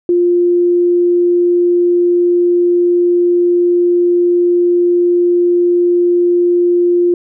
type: tone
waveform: sine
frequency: 350.7 Hz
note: F4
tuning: 7 cents sharp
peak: -8 dBFS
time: 0.09-7.14 s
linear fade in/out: 2 ms
effects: none